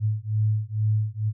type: beating tone pair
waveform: sine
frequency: 106.4 / 108.6 Hz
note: G#2 / A2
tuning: +42 / -22 cents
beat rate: 2.2 Hz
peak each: -24 dBFS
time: 0-1.33 s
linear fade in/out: 50 ms
effects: none